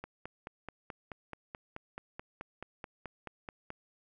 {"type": "click train", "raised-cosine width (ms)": 0.5, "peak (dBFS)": -26, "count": 18, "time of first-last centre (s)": [0.04, 3.704], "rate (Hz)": 4.64, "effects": []}